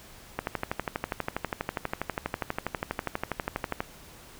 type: click train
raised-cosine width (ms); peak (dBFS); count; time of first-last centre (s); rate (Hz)
0.5; -13; 43; 0.39-3.805; 12.3
effects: pink hiss -50 dBFS RMS until 4.39 s